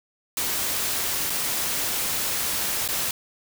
white noise with dropouts, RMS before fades -26 dBFS, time 0.37-3.11 s, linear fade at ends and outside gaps 2 ms, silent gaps 1.298-1.302 / 2.878-2.887 s, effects none

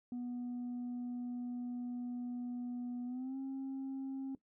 sine tone with pitch glide, 244.6 to 268.3 Hz, B3 to C4, -16 to +44 cents, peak -36 dBFS, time 0.12-4.35 s, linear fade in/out 2 ms, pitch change +160 cents, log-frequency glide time 3.05-3.37 s, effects noise-tail reverb RT60 0.1 s tail -17 dB re dry + tanh soft clip ceiling -37 dBFS

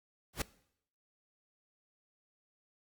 pink noise with exponential growth, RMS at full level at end -28 dBFS, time 0.33-0.42 s, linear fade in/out 5 ms, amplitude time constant 19 ms, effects noise-tail reverb RT60 0.7 s tail -20 dB re dry + Opus 48 kbps

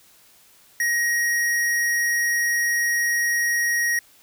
square tone, 1887 Hz, A#6, 21 cents sharp, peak -20 dBFS, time 0.8-3.99 s, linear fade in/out 2 ms, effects white hiss -54 dBFS RMS until 4.22 s

